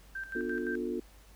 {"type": "tone with tremolo", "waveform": "sine", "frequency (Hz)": 1568, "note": "G6", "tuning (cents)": 0, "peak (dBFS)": -35, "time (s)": [0.15, 0.76], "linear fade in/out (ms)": 5, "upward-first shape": "square", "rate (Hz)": 5.8, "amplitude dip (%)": 70}
{"type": "chord", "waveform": "sine", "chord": "B half-diminished seventh", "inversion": "none", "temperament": "just", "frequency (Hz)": [246.9, 296.3, 355.6, 444.5], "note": ["B3", "D4", "F4", "A4"], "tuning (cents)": [0, 15, 31, 18], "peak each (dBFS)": [-37, -39, -35, -39], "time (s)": [0.35, 1], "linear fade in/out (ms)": 5}
{"effects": ["added 50 Hz sine -54 dBFS peak until 1.35 s", "pink hiss -60 dBFS RMS until 1.35 s"]}